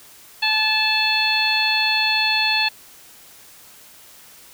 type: harmonic tone with a mistuned harmonic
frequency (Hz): 866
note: A5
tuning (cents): -28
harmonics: 1 / 2 / 3 / 4 / 5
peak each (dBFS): -25 / -25 / -20 / -25 / -22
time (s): 0.42-2.69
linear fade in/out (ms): 10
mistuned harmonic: 3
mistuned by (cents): +22
effects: white hiss -46 dBFS RMS until 4.53 s